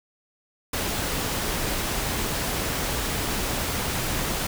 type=noise; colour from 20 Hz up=pink; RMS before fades=-27 dBFS; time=0.73-4.47 s; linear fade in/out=5 ms; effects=none